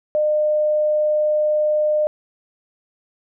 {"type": "tone", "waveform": "sine", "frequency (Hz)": 606, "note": "D#5", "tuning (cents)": -46, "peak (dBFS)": -15, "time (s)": [0.15, 2.07], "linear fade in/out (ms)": 0, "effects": []}